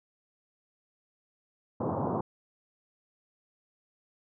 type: band-pass noise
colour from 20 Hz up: pink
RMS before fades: -31 dBFS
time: 1.8-2.21 s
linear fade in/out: 5 ms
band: 100 to 1100 Hz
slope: 48 dB/octave
effects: none